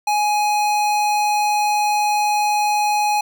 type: tone with notch filter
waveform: square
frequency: 836 Hz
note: G#5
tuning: 11 cents sharp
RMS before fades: -18 dBFS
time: 0.07-3.21 s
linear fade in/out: 5 ms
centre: 12000 Hz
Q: 1.8
effects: none